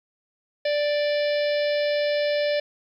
harmonic tone with a mistuned harmonic, 587.3 Hz, D5, in tune, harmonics 1 / 3 / 4 / 5 / 6 / 7 / 8 / 9, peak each -21 / -33 / -35 / -38 / -38 / -38 / -43 / -39 dBFS, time 0.65-2.6 s, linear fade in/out 5 ms, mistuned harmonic 9, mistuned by -24 cents, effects 10-bit

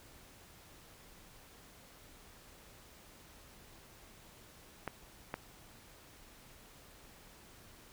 clicks, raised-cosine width 0.5 ms, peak -22 dBFS, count 2, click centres 4.877 / 5.341 s, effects pink hiss -58 dBFS RMS until 7.92 s

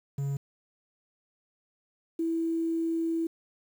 triangle / sine tone pair in turn, 139.6 / 329.4 Hz, C#3 / E4, +13 / -1 cents, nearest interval octave + minor third, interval 1486 cents, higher second, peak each -26 dBFS, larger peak neither, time 0.18-0.37 / 2.19-3.27 s, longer second, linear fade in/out 5 ms, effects 9-bit

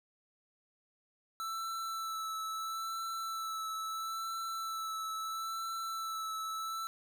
square tone with vibrato, 1322 Hz, E6, 5 cents sharp, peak -37 dBFS, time 1.4-6.87 s, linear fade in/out 0 ms, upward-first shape sine, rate 0.75 Hz, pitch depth 19 cents each way, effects none

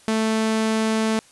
sawtooth tone, 220.4 Hz, A3, 3 cents sharp, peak -15 dBFS, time 0.08-1.19 s, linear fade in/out 0 ms, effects white hiss -52 dBFS RMS until 1.31 s + resampled to 24000 Hz

